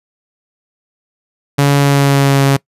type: tone with pitch glide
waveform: sawtooth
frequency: 141.6 to 137.81 Hz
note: C#3 to C#3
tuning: +37 to -10 cents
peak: -4 dBFS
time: 1.58-2.57 s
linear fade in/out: 10 ms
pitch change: -47 cents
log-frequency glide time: 1.77-2.41 s
effects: noise-tail reverb RT60 0.1 s tail -22 dB re dry + resampled to 32000 Hz